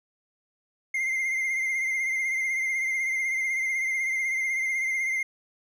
triangle tone with vibrato, 2100 Hz, C7, 6 cents sharp, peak -23 dBFS, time 0.94-5.23 s, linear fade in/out 5 ms, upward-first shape triangle, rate 16 Hz, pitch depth 48 cents each way, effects none

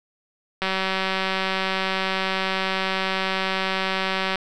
click train, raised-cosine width 0.3 ms, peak -8 dBFS, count 711, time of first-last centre 0.62-4.357 s, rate 190 Hz, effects none

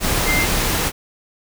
sine tone in noise, 2093 Hz, C7, in tune, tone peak -18 dBFS, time 0.25-0.47 s, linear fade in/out 50 ms, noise pink, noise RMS -19 dBFS, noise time 0-0.92 s, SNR -2 dB, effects none

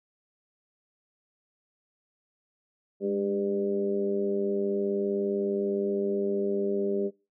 harmonic tone with a mistuned harmonic, 99.6 Hz, G2, 28 cents sharp, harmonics 2 / 3 / 4 / 5 / 6, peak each -32 / -38 / -27 / -38 / -37 dBFS, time 3-7.11 s, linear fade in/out 50 ms, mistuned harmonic 2, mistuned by +37 cents, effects noise-tail reverb RT60 0.3 s tail -23 dB re dry

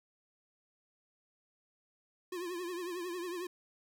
square tone with vibrato, 353.5 Hz, F4, 21 cents sharp, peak -38 dBFS, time 2.32-3.47 s, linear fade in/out 5 ms, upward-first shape triangle, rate 11 Hz, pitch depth 99 cents each way, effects 12-bit

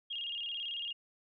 sine tone with vibrato, 3034 Hz, F#7, 43 cents sharp, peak -36 dBFS, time 0.1-0.93 s, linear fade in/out 10 ms, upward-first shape square, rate 18 Hz, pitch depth 120 cents each way, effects none

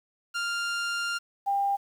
sawtooth / sine tone pair in turn, 1396.9 / 797.7 Hz, F6 / G5, 0 / +30 cents, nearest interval minor seventh, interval 970 cents, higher first, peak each -24 / -23 dBFS, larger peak second, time 0.34-1.19 / 1.46-1.77 s, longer first, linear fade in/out 20 ms, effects low-pass 8000 Hz 12 dB/octave + 9-bit

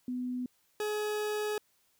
sine / 40% pulse tone pair in turn, 249.9 / 422.2 Hz, B3 / G#4, +21 / +29 cents, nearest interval major sixth, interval 908 cents, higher second, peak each -32 / -30 dBFS, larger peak second, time 0.08-0.46 / 0.8-1.58 s, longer second, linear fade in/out 2 ms, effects white hiss -71 dBFS RMS until 1.99 s

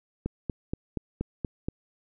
click train, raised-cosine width 3 ms, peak -16 dBFS, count 7, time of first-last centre 0.26-1.685 s, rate 4.21 Hz, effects none

